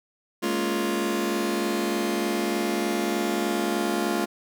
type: chord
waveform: sawtooth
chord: Bb minor seventh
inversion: third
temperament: just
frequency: 209.8 / 233.1 / 279.7 / 349.6 Hz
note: Ab3 / Bb3 / Db4 / F4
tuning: +18 / 0 / +16 / +2 cents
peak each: -25 / -28 / -27 / -23 dBFS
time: 0.42-4.26 s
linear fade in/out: 20 ms
effects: none